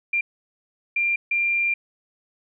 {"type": "tone bursts at uneven times", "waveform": "sine", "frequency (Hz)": 2384, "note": "D7", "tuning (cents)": 25, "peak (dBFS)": -19, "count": 3, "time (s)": [[0.13, 0.21], [0.96, 1.16], [1.31, 1.74]], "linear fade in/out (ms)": 5, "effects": []}